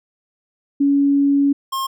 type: tone pair in turn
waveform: sine / square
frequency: 281.2 / 1069.7 Hz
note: C#4 / C6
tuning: +25 / +38 cents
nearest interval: octave + major seventh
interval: 2313 cents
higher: second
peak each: -12 / -21 dBFS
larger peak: first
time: 0.8-1.53 / 1.72-1.87 s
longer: first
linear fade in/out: 10 ms
effects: none